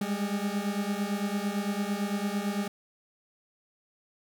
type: beating tone pair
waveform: 40% pulse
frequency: 199.2 / 208.1 Hz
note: G3 / G#3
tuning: +28 / +4 cents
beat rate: 8.9 Hz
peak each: -30 / -31 dBFS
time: 0.01-2.68 s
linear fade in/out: 5 ms
effects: none